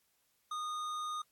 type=tone with hard clipping; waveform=sine; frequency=1230 Hz; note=D#6; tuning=20 cents flat; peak=-38 dBFS; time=0.51-1.22 s; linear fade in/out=5 ms; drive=12 dB; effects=white hiss -75 dBFS RMS until 1.31 s + AAC 64 kbps